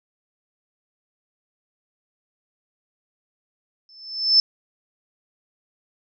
sine tone with exponential growth, 5274 Hz, E8, in tune, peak -9 dBFS, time 3.89-4.4 s, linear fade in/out 1 ms, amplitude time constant 110 ms, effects none

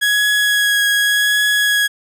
30% pulse tone with vibrato, 1667 Hz, G#6, 6 cents sharp, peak -10 dBFS, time 0.01-1.88 s, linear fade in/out 20 ms, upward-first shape triangle, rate 0.87 Hz, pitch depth 15 cents each way, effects none

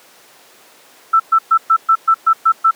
sine tone bursts, 1326 Hz, E6, 10 cents sharp, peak -7 dBFS, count 9, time 1.13-2.711 s, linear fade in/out 10 ms, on 69 ms, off 120 ms, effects pink hiss -45 dBFS RMS until 2.75 s + high-pass 400 Hz 12 dB/octave

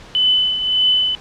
sine tone with tremolo, 3012 Hz, F#7, 30 cents sharp, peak -10 dBFS, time 0.15-1.15 s, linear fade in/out 0 ms, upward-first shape triangle, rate 1.7 Hz, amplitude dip 65%, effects pink hiss -40 dBFS RMS until 1.2 s + low-pass 5000 Hz 12 dB/octave

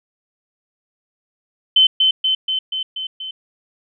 sine tone with echo, 3065 Hz, G7, 40 cents flat, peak -8 dBFS, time 1.76-1.87 s, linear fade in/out 5 ms, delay 240 ms, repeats 6, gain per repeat -3 dB, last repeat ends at 3.31 s, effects none

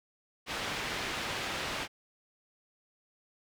white low-pass noise, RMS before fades -36 dBFS, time 0.46-1.88 s, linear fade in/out 50 ms, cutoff 3100 Hz, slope 12 dB/octave, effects none

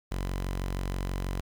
sawtooth tone, 46.25 Hz, F#1, in tune, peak -26 dBFS, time 0.11-1.41 s, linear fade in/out 10 ms, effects 9-bit

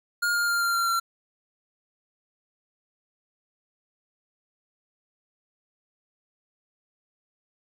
square tone with pitch steps, 1421 / 1409.6 / 1398.2 / 1386.9 / 1375.8 / 1364.7 Hz, F6 / F6 / F6 / F6 / F6 / F6, +30 / +16 / +2 / -12 / -26 / -40 cents, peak -23 dBFS, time 0.22-1 s, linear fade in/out 10 ms, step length 130 ms, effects 10-bit

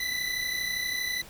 25% pulse tone pair together, 1975.5 / 2008 Hz, B6 / B6, 0 / +28 cents, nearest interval unison, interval 28 cents, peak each -28 dBFS, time 0-1.22 s, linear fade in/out 5 ms, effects pink hiss -48 dBFS RMS until 1.29 s

